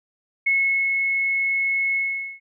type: tone with ADSR envelope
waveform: sine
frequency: 2186 Hz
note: C#7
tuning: 25 cents flat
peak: -16 dBFS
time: 0.46-2.4 s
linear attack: 10 ms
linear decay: 420 ms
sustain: -3 dB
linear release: 440 ms
effects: none